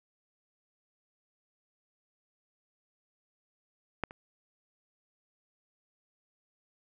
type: clicks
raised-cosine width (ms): 0.5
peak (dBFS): -15 / -30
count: 2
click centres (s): 4.037 / 4.109
effects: none